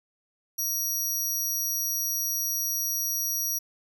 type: tone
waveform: 20% pulse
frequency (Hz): 5760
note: F#8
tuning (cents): -47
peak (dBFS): -21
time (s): 0.58-3.59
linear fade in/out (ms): 10
effects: none